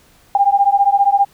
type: beating tone pair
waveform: sine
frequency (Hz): 793 / 808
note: G5 / G#5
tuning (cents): +20 / -48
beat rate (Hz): 15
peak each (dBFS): -13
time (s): 0.35-1.25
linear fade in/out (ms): 2
effects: pink hiss -51 dBFS RMS until 1.33 s